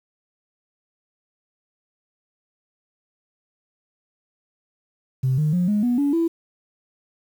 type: tone with pitch steps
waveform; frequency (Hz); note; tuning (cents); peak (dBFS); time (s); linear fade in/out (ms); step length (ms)
sine; 130.5 / 152.53 / 178.27 / 208.4 / 243.5 / 284.6 / 332.7; C3 / D#3 / F3 / G#3 / B3 / C#4 / E4; -4 / -34 / +36 / +6 / -24 / +46 / +16; -16; 5.23-6.28; 10; 150
effects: tanh soft clip ceiling -13 dBFS + 8-bit

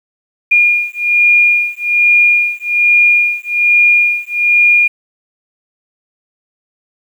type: beating tone pair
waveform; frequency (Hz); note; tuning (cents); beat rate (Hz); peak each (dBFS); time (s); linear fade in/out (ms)
sine; 2422 / 2423.2; D#7 / D#7; -47 / -46; 1.2; -11; 0.51-4.88; 10
effects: 7-bit

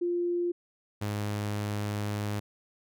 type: tone pair in turn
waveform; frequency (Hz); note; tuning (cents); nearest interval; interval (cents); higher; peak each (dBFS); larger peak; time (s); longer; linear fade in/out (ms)
sine / sawtooth; 349.2 / 103.82; F4 / G#2; 0 / 0; octave + major sixth; 2100; first; -26; neither; 0.01-0.52 / 1.01-2.4; second; 10
effects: none

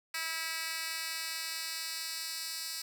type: tone with high-pass filter sweep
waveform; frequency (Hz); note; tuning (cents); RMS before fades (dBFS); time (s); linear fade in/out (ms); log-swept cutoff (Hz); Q
10% pulse; 324.6; E4; -27; -38; 0.14-2.82; 5; 2300 to 4500; 1.1
effects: none

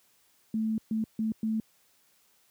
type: tone bursts at uneven times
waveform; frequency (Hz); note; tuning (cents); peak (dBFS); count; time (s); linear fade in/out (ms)
sine; 220; A3; 0; -26; 4; 0.54-0.78 / 0.91-1.04 / 1.19-1.32 / 1.43-1.6; 2
effects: white hiss -66 dBFS RMS until 2.5 s + high-pass 60 Hz 12 dB/octave

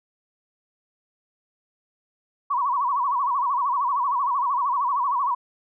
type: tone with vibrato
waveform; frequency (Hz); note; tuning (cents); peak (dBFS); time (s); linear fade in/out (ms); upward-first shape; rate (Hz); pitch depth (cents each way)
sine; 1046.5; C6; 0; -20; 2.5-5.35; 10; sine; 13; 160
effects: none

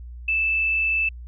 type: tone with frequency modulation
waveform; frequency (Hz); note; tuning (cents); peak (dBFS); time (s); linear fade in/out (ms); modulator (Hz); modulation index
sine; 2635; E7; -1; -19; 0.28-1.09; 5; 43.9; 0.3
effects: added 60 Hz sine -35 dBFS peak until 1.27 s

